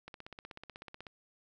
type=click train; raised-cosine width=0.3 ms; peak=-30 dBFS; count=17; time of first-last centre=0.08-1.068 s; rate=16.2 Hz; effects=none